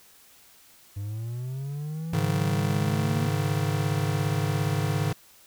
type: linear sweep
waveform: triangle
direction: up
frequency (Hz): 98 to 233.1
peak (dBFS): -28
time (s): 0.96-3.28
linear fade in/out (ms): 10
type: chord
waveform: square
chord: Ab suspended fourth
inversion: none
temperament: just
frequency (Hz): 103.83 / 138.43 / 155.74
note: Ab2 / Db3 / Eb3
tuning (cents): 0 / -2 / +2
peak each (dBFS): -29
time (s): 2.13-5.13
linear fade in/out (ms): 5
effects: white hiss -55 dBFS RMS until 5.46 s